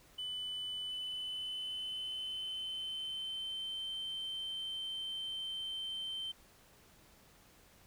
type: tone with pitch glide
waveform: sine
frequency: 3000 to 3106 Hz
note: F#7 to G7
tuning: +23 to -17 cents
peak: -36 dBFS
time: 0.18-6.32 s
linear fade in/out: 10 ms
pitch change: +60 cents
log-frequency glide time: 0.86-3.91 s
effects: tanh soft clip ceiling -36 dBFS + pink hiss -63 dBFS RMS until 7.86 s